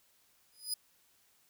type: tone with exponential growth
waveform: 20% pulse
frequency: 4978 Hz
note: D#8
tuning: in tune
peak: -24 dBFS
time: 0.52-0.74 s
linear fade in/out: 5 ms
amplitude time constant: 46 ms
effects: white hiss -69 dBFS RMS until 1.49 s